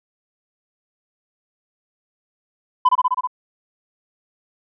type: tone with echo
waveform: sine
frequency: 1006 Hz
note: B5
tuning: 32 cents sharp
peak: -7 dBFS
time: 2.85-2.89 s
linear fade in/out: 10 ms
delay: 64 ms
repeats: 6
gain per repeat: -2 dB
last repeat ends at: 3.274 s
effects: tanh soft clip ceiling -8 dBFS